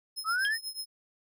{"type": "tone with tremolo", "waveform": "sawtooth", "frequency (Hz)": 5150, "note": "E8", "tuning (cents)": -41, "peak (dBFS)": -30, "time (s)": [0.16, 0.86], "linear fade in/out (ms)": 20, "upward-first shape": "triangle", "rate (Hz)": 8.2, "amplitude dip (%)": 95}
{"type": "linear sweep", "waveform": "sine", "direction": "up", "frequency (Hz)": [1244.5, 1869], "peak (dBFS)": -26, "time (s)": [0.24, 0.58], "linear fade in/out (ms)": 50}
{"type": "tone with exponential decay", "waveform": "sine", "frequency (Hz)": 3205, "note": "G7", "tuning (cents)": 38, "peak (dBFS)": -28, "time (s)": [0.45, 0.53], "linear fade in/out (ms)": 0, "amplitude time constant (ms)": 17}
{"effects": []}